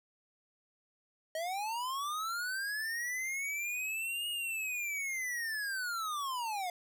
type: linear two-way sweep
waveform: square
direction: up then down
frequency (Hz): 622.3 to 2882 to 694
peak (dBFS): -35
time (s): 1.35-6.7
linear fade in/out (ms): 2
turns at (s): 4.29
effects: none